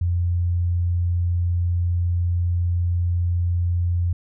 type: tone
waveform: sine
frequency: 87.31 Hz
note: F2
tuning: in tune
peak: -18 dBFS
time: 0.01-4.13 s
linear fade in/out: 5 ms
effects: none